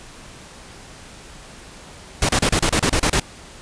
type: noise bursts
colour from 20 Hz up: pink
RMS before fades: -17 dBFS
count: 10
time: 2.22-3.198 s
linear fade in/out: 2 ms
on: 69 ms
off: 32 ms
effects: pink hiss -41 dBFS RMS until 3.61 s + resampled to 22050 Hz